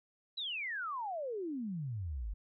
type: exponential sweep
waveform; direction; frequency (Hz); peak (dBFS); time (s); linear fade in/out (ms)
sine; down; 4027 to 45.93; -36; 0.37-2.34; 10
effects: none